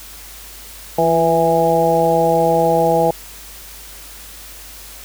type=harmonic tone with a mistuned harmonic; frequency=164.81 Hz; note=E3; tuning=in tune; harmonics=1 / 2 / 3 / 4 / 5; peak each=-22 / -22 / -16 / -17 / -17 dBFS; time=0.98-3.11 s; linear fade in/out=5 ms; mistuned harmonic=2; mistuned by=+35 cents; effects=added 50 Hz sine -41 dBFS peak until 5.04 s + white hiss -37 dBFS RMS until 5.04 s